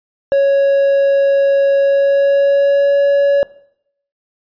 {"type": "tone with pitch glide", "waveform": "triangle", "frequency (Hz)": [554.4, 563.4], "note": ["C#5", "C#5"], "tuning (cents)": [0, 28], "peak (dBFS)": -7, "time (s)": [0.32, 3.43], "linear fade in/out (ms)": 0, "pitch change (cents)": 28, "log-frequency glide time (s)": [1.79, 3], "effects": ["noise-tail reverb RT60 0.7 s tail -20 dB re dry", "resampled to 11025 Hz"]}